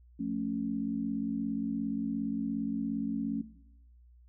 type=chord; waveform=sine; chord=F augmented; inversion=none; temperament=equal; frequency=174.61 / 220 / 277.2 Hz; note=F3 / A3 / C#4; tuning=0 / 0 / 0 cents; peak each=-40 / -35 / -34 dBFS; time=0.19-3.42 s; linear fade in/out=10 ms; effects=noise-tail reverb RT60 0.8 s tail -17 dB re dry + added 60 Hz sine -55 dBFS peak until 4.28 s